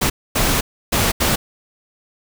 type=noise bursts at uneven times; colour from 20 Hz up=pink; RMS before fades=-17 dBFS; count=4; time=0.01-0.1 / 0.35-0.61 / 0.92-1.12 / 1.2-1.36 s; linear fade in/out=10 ms; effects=none